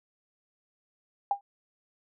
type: tone with exponential decay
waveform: sine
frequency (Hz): 803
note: G5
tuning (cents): +41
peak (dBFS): -19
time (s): 1.31-1.41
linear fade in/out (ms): 2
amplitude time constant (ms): 20
effects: none